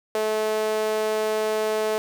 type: tone with high-pass filter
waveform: sawtooth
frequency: 216.3 Hz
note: A3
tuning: 29 cents flat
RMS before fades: -24 dBFS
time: 0.15-1.98 s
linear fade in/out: 0 ms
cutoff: 510 Hz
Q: 6.1
effects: none